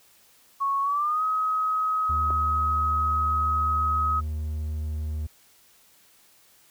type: tone with pitch glide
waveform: sine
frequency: 1105 to 1269.3 Hz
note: C#6 to D#6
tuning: -6 to +34 cents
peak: -22 dBFS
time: 0.6-4.21 s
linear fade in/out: 20 ms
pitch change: +240 cents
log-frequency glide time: 0.82-1.23 s
type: tone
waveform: triangle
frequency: 76.7 Hz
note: D#2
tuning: 24 cents flat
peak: -25 dBFS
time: 2.09-5.27 s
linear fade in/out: 10 ms
type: clicks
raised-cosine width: 1 ms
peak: -24 / -24 dBFS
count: 2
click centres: 2.304 / 2.307 s
effects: white hiss -58 dBFS RMS until 6.7 s